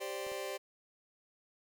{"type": "chord", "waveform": "sawtooth", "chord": "G suspended fourth", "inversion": "none", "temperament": "just", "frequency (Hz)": [392, 522.7, 588], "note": ["G4", "C5", "D5"], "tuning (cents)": [0, -2, 2], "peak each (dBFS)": -38, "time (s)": [0, 0.58], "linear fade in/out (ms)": 20}
{"type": "clicks", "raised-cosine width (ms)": 1, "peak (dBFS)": -36, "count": 2, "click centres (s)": [0.267, 0.318]}
{"effects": []}